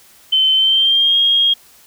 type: tone with pitch glide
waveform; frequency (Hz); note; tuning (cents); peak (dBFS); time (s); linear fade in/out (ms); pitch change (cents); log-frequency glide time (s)
sine; 3073 to 3256; G7 to G#7; -35 to -35; -10; 0.32-1.54; 10; +100; 0.55-1.17
effects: white hiss -47 dBFS RMS until 1.86 s